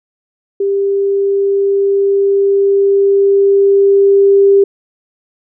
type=tone with level ramp; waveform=sine; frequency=396.4 Hz; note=G4; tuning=19 cents sharp; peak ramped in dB=-11 to -4 dBFS; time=0.6-4.64 s; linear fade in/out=5 ms; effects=none